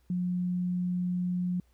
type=tone; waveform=sine; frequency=179.3 Hz; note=F3; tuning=46 cents sharp; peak=-27 dBFS; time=0.1-1.6 s; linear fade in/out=2 ms; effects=added 60 Hz sine -62 dBFS peak until 1.73 s + pink hiss -72 dBFS RMS until 1.73 s